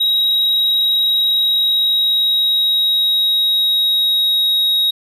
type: tone with pitch glide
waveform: triangle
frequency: 3818 to 3789 Hz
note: A#7 to A#7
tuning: +41 to +27 cents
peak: -11 dBFS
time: 0-4.91 s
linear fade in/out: 10 ms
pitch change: -14 cents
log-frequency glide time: 1.2-4.74 s
effects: none